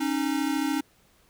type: tone pair together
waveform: square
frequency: 273.7 / 307.4 Hz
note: C#4 / D#4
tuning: -22 / -21 cents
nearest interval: major second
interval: 201 cents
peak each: -28 dBFS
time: 0-0.81 s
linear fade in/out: 10 ms
effects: pink hiss -62 dBFS RMS until 1.29 s